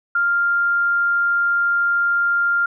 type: tone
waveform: sine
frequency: 1396.9 Hz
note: F6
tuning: in tune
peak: -15 dBFS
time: 0.15-2.66 s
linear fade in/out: 5 ms
effects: none